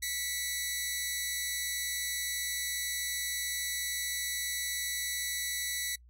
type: tone pair together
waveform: 10% pulse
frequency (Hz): 1965.3 / 2206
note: B6 / C#7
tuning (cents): -9 / -9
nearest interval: major second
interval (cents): 200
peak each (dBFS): -24 / -31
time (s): 0.02-5.96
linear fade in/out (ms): 10
effects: noise-tail reverb RT60 0.1 s tail -25 dB re dry + added 60 Hz sine -54 dBFS peak until 6.09 s